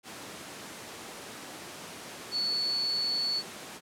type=tone in noise; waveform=sine; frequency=4435 Hz; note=C#8; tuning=in tune; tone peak=-27 dBFS; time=2.31-3.43 s; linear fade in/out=50 ms; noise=pink; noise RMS=-42 dBFS; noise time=0.03-3.81 s; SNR=+12 dB; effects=high-pass 200 Hz 12 dB/octave + low-pass 11000 Hz 12 dB/octave